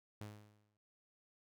sawtooth tone with exponential decay, 105.1 Hz, G#2, 21 cents sharp, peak -40 dBFS, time 0.21-0.77 s, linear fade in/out 0 ms, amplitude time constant 120 ms, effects none

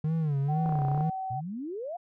triangle tone with vibrato, 150 Hz, D3, 37 cents sharp, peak -23 dBFS, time 0.04-1.1 s, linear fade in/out 5 ms, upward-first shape sine, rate 2.1 Hz, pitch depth 150 cents each way
sine tone, 760 Hz, F#5, 46 cents sharp, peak -31 dBFS, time 0.48-1.41 s, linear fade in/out 20 ms
clicks, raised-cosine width 1 ms, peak -24 dBFS, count 12, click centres 0.66 / 0.693 / 0.724 / 0.755 / 0.789 / 0.819 / 0.85 / 0.884 / 0.916 / 0.947 / 0.977 / 1.008 s
sine exponential sweep, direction up, 112.2 to 740 Hz, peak -33 dBFS, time 1.3-1.97 s, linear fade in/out 10 ms
effects none

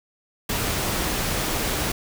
pink noise, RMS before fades -25 dBFS, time 0.49-1.92 s, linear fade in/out 5 ms, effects none

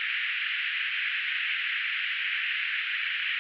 white band-pass noise, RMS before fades -30 dBFS, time 0-3.39 s, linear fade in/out 0 ms, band 1600 to 2900 Hz, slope 48 dB/octave, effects none

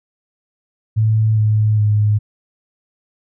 sine tone with pitch steps, 109.6 / 107.41 / 105.26 Hz, A2 / A2 / G#2, -6 / -41 / +24 cents, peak -11 dBFS, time 0.96-2.19 s, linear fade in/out 20 ms, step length 410 ms, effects none

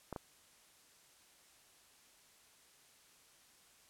clicks, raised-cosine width 1 ms, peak -27 dBFS, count 2, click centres 0.127 / 0.162 s, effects white hiss -65 dBFS RMS until 3.89 s + low-pass 11000 Hz 12 dB/octave

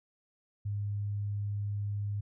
sine tone, 102.3 Hz, G#2, 26 cents flat, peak -31 dBFS, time 0.65-2.21 s, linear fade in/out 10 ms, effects none

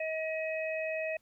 harmonic tone, 635 Hz, D#5, 35 cents sharp, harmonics 1 / 3 / 4, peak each -33 / -42 / -38 dBFS, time 0-1.17 s, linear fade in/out 5 ms, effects pink hiss -72 dBFS RMS until 1.21 s

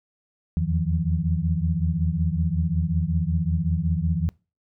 sine tone cluster, 79.9 / 85.3 / 159.7 / 175.5 Hz, D#2 / F2 / D#3 / F3, +47 / -40 / +45 / +9 cents, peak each -27 / -26 / -25 / -27 dBFS, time 0.57-4.29 s, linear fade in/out 0 ms, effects noise-tail reverb RT60 0.3 s tail -24 dB re dry

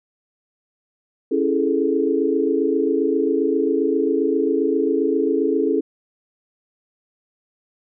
sine chord, A major seventh, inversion first, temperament just, 275 / 330 / 412.5 / 440 Hz, C#4 / E4 / G#4 / A4, -14 / +2 / -12 / 0 cents, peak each -22 dBFS, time 1.31-5.81 s, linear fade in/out 10 ms, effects none

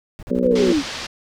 brown noise bursts, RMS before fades -34 dBFS, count 8, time 0.19-0.788 s, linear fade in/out 0 ms, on 38 ms, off 42 ms
harmonic tone, 62 Hz, B1, 7 cents sharp, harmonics 3 / 4 / 5 / 6 / 7 / 8 / 9, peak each -24 / -20 / -31 / -27 / -26 / -28 / -27 dBFS, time 0.3-0.73 s, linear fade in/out 10 ms
sine linear sweep, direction down, 546 to 261 Hz, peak -15 dBFS, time 0.41-0.83 s, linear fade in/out 50 ms
white low-pass noise, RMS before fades -30 dBFS, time 0.55-1.07 s, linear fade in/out 10 ms, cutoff 5400 Hz, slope 24 dB/octave
effects none

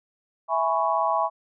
sine chord, C# minor seventh, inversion first, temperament equal with one note detuned, 659.3 / 830.6 / 992.3 / 1108.7 Hz, E5 / G#5 / B5 / C#6, 0 / 0 / +8 / 0 cents, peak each -26 dBFS, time 0.48-1.3 s, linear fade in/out 50 ms, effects none

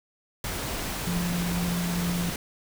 sine tone in noise, 174.61 Hz, F3, in tune, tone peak -26 dBFS, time 1.07-2.3 s, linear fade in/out 2 ms, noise pink, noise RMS -32 dBFS, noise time 0.44-2.36 s, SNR +3 dB, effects none

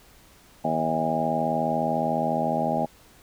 harmonic tone with a mistuned harmonic, 79.8 Hz, D#2, 44 cents sharp, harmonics 2 / 3 / 4 / 5 / 6 / 7 / 8 / 9 / 10, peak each -32 / -29 / -36 / -39 / -37 / -32 / -28 / -34 / -27 dBFS, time 0.64-2.86 s, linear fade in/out 10 ms, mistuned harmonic 10, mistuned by +31 cents, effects pink hiss -54 dBFS RMS until 3.22 s

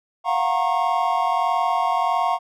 triangle chord, Gb major seventh, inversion third, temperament equal with one note detuned, 698.5 / 740 / 932.3 / 1087.8 Hz, F5 / Gb5 / Bb5 / Db6, 0 / 0 / 0 / -33 cents, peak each -22 dBFS, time 0.24-2.39 s, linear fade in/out 50 ms, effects none

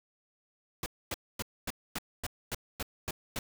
pink noise bursts, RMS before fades -35 dBFS, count 10, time 0.83-3.39 s, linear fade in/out 2 ms, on 31 ms, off 250 ms, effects none

